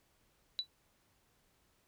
sine tone with exponential decay, 3951 Hz, B7, in tune, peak -28 dBFS, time 0.59-0.67 s, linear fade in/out 0 ms, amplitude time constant 16 ms, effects pink hiss -73 dBFS RMS until 1.87 s

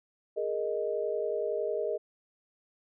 sine chord, Ab suspended second, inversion none, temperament equal, 415.3 / 466.2 / 622.3 Hz, Ab4 / Bb4 / Eb5, 0 / 0 / 0 cents, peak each -33 dBFS, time 0.36-1.98 s, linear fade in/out 20 ms, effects none

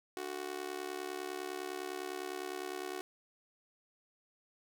sawtooth tone with amplitude modulation, 370 Hz, F#4, in tune, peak -31 dBFS, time 0.17-3.01 s, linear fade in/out 0 ms, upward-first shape sine, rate 69.9 Hz, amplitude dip 90%, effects none

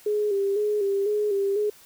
sine tone with vibrato, 407.5 Hz, G#4, 33 cents flat, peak -21 dBFS, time 0.06-1.7 s, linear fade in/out 5 ms, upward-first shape square, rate 2 Hz, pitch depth 49 cents each way, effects white hiss -52 dBFS RMS until 1.85 s

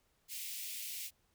white high-pass noise, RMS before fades -43 dBFS, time 0.28-1.11 s, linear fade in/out 50 ms, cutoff 2100 Hz, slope 48 dB/octave, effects pink hiss -75 dBFS RMS until 1.34 s

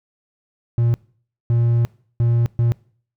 triangle tone bursts at uneven times, 117.9 Hz, A#2, 20 cents sharp, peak -12 dBFS, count 4, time 0.78-0.94 / 1.5-1.85 / 2.2-2.46 / 2.59-2.72 s, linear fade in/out 0 ms, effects noise-tail reverb RT60 0.5 s tail -23 dB re dry

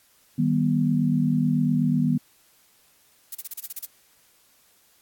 sine chord, Eb augmented, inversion none, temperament just, 155.56 / 194.45 / 243.1 Hz, Eb3 / G3 / B3, 0 / -14 / -27 cents, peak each -23 / -26 / -22 dBFS, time 0.38-2.18 s, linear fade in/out 10 ms
violet noise bursts, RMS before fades -31 dBFS, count 9, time 3.32-3.853 s, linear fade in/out 5 ms, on 29 ms, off 34 ms
effects white hiss -60 dBFS RMS until 5.01 s + AAC 64 kbps

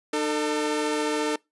sawtooth tone pair together, 302.9 / 447.2 Hz, D#4 / A4, -46 / +28 cents, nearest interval perfect fifth, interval 674 cents, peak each -23 / -22 dBFS, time 0.13-1.36 s, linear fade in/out 5 ms, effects noise-tail reverb RT60 0.2 s tail -24 dB re dry + resampled to 24000 Hz

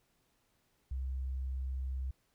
sine tone, 65.41 Hz, C2, in tune, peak -34 dBFS, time 0.91-2.11 s, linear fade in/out 5 ms, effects pink hiss -75 dBFS RMS until 2.34 s

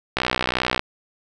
click train, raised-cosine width 0.3 ms, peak -3 dBFS, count 40, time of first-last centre 0.17-0.794 s, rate 62.5 Hz, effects none

